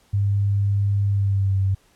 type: tone with pitch glide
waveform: sine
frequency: 100.5 to 96.57 Hz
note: G2 to G2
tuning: +44 to -25 cents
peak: -17 dBFS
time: 0.13-1.75 s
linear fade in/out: 10 ms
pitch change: -69 cents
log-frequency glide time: 1.09-1.58 s
effects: pink hiss -59 dBFS RMS until 1.95 s + low-pass 12000 Hz 12 dB/octave